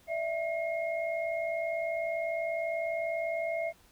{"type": "tone cluster", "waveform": "sine", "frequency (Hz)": [604, 664, 2146], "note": ["D5", "E5", "C7"], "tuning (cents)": [48, 12, 43], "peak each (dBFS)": [-38, -31, -38], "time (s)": [0.07, 3.73], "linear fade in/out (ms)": 50, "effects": ["pink hiss -62 dBFS RMS until 3.91 s"]}